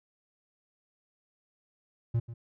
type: tone with echo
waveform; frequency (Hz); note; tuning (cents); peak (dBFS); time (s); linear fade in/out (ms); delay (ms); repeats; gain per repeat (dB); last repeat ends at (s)
triangle; 116.6; A#2; +1; -22; 2.14-2.2; 10; 140; 1; -14; 2.34
effects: none